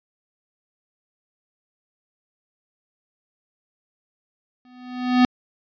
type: tone with exponential growth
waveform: square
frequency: 250 Hz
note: B3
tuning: 21 cents sharp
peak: -11 dBFS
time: 4.65-5.25 s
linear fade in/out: 1 ms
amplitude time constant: 130 ms
effects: resampled to 11025 Hz